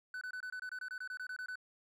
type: tone bursts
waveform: triangle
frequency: 1500 Hz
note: F#6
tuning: 23 cents sharp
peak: -38 dBFS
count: 15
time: 0.14-1.556 s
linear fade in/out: 2 ms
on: 72 ms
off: 24 ms
effects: none